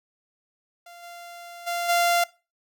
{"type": "tone with level steps", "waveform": "sawtooth", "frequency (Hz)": 693, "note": "F5", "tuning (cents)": -14, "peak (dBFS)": [-40, -36, -22, -15], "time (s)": [0.86, 2.24], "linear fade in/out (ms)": 5, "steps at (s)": [1.02, 1.66, 1.88], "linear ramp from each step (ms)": 20, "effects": ["noise-tail reverb RT60 0.3 s tail -21 dB re dry"]}